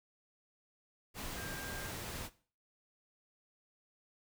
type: tone in noise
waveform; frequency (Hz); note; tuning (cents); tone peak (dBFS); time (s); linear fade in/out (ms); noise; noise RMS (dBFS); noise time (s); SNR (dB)
sine; 1597; G6; +32; -47; 1.35-1.91; 50; pink; -43; 1.14-2.3; -7
effects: noise-tail reverb RT60 0.4 s tail -17 dB re dry